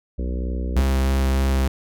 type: harmonic tone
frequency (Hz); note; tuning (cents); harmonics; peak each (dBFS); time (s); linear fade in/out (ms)
62.3; B1; +16; 1 / 3 / 4 / 5 / 6 / 7 / 8 / 9; -23 / -33 / -35 / -37 / -39 / -40 / -41 / -42; 0.18-0.82; 10
type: tone with vibrato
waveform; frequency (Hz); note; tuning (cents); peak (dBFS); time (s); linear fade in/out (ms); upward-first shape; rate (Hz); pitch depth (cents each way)
45% pulse; 66.7; C2; +34; -17; 0.76-1.68; 5; sine; 3.3; 9
effects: none